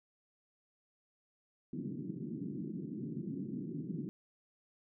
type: band-pass noise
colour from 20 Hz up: pink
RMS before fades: -41 dBFS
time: 1.73-4.09 s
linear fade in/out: 0 ms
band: 140 to 340 Hz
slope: 48 dB/octave
effects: none